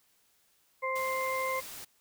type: harmonic tone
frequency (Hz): 524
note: C5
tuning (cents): +2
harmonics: 1 / 2 / 4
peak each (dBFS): -34 / -33 / -35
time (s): 0.82-1.61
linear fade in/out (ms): 20
type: noise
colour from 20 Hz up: white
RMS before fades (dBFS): -44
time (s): 0.95-1.85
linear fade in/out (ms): 10
effects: white hiss -69 dBFS RMS until 2 s